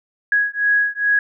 sine beating tone pair, 1661.2 / 1663.6 Hz, G#6 / G#6, 0 / +2 cents, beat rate 2.4 Hz, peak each -18 dBFS, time 0.32-1.19 s, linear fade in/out 2 ms, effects none

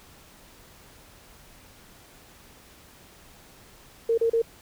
sine tone bursts, 458.6 Hz, A#4, 28 cents flat, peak -19 dBFS, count 3, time 4.09-4.419 s, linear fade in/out 5 ms, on 87 ms, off 34 ms, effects pink hiss -52 dBFS RMS until 4.61 s

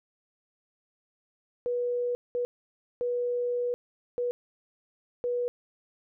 sine tone bursts at uneven times, 486.9 Hz, B4, 25 cents flat, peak -26 dBFS, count 5, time 1.66-2.15 / 2.35-2.45 / 3.01-3.74 / 4.18-4.31 / 5.24-5.48 s, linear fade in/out 0 ms, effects none

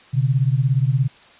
sine beating tone pair, 126.7 / 143.7 Hz, B2 / D3, +45 / -37 cents, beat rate 17 Hz, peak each -17 / -19 dBFS, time 0.13-1.08 s, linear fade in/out 20 ms, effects white hiss -48 dBFS RMS until 1.39 s + resampled to 8000 Hz

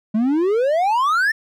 triangle exponential sweep, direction up, 207.7 to 1829 Hz, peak -13 dBFS, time 0.14-1.32 s, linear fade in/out 10 ms, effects none

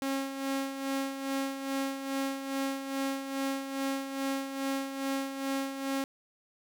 sawtooth tone with tremolo, 271.6 Hz, C#4, 35 cents flat, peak -25 dBFS, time 0.02-6.04 s, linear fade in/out 0 ms, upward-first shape sine, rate 2.4 Hz, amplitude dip 60%, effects none

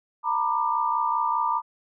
sine tone cluster, 915 / 980 / 1191 Hz, A#5 / B5 / D6, -32 / -14 / +24 cents, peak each -26 dBFS, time 0.23-1.62 s, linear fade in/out 50 ms, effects none

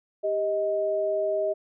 sine tone pair together, 396.1 / 628 Hz, G4 / D#5, +18 / +16 cents, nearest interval minor sixth, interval 798 cents, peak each -29 / -24 dBFS, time 0.23-1.54 s, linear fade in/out 20 ms, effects none

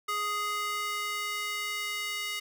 square tone with high-pass filter sweep, 415.3 Hz, G#4, in tune, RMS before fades -33 dBFS, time 0.08-2.4 s, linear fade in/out 10 ms, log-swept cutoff 1200 to 2300 Hz, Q 1.8, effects none

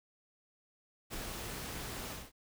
pink noise with ADSR envelope, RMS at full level -39 dBFS, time 1.1-2.32 s, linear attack 42 ms, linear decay 4 ms, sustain -3 dB, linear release 210 ms, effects none

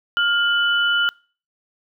sine tone pair together, 1408 / 2983 Hz, F6 / F#7, +14 / +13 cents, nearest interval octave + minor second, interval 1299 cents, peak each -17 / -21 dBFS, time 0.17-1.09 s, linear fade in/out 0 ms, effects noise-tail reverb RT60 0.4 s tail -25 dB re dry

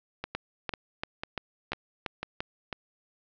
two click trains, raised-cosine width 0.3 ms, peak -17 / -15 dBFS, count 6 / 7, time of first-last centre 0.24-2.728 / 0.35-2.405 s, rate 2.01 / 2.92 Hz, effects low-pass 5000 Hz 12 dB/octave

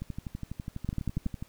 two click trains, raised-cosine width 5 ms, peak -23 / -17 dBFS, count 18 / 5, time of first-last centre 0.02-1.425 / 0.89-1.264 s, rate 12.1 / 10.7 Hz, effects pink hiss -60 dBFS RMS until 1.48 s

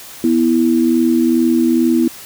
sine tone pair together, 246.2 / 328.6 Hz, B3 / E4, -5 / -5 cents, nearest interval perfect fourth, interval 500 cents, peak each -13 dBFS, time 0.24-2.08 s, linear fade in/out 2 ms, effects white hiss -35 dBFS RMS until 2.25 s

